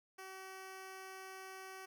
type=tone; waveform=10% pulse; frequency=380 Hz; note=F#4; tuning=46 cents sharp; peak=-40 dBFS; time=0.18-1.86 s; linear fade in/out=10 ms; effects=none